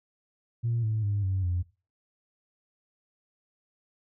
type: tone with pitch steps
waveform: sine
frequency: 117 / 109.16 / 101.85 / 95.03 / 88.67 Hz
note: A#2 / A2 / G#2 / F#2 / F2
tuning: +7 / -13 / -33 / +47 / +27 cents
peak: -24 dBFS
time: 0.63-1.63 s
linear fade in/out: 20 ms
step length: 200 ms
effects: noise-tail reverb RT60 0.3 s tail -18 dB re dry + tanh soft clip ceiling -21 dBFS